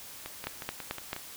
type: two click trains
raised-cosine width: 0.3 ms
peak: -16 / -22 dBFS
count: 4 / 6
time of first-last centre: 0.47-1.131 / 0.26-1.164 s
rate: 4.54 / 5.53 Hz
effects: white hiss -46 dBFS RMS until 1.36 s